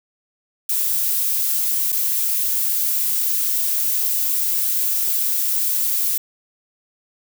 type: noise with dropouts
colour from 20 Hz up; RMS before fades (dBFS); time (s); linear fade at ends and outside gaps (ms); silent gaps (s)
violet; -20; 0.69-6.18; 5; 1.921-1.925
effects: none